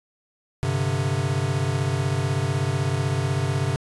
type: chord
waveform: square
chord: G suspended fourth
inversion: none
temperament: equal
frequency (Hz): 98 / 130.81 / 146.83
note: G2 / C3 / D3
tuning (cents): 0 / 0 / 0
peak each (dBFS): -28 / -25 / -28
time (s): 0.63-3.76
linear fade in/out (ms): 0
effects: resampled to 24000 Hz